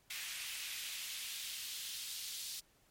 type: noise with high-pass filter sweep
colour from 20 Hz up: pink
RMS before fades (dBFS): -44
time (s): 0.1-2.6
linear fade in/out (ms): 5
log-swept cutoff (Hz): 2300 to 4100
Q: 1.6
effects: pink hiss -70 dBFS RMS until 2.9 s + MP3 64 kbps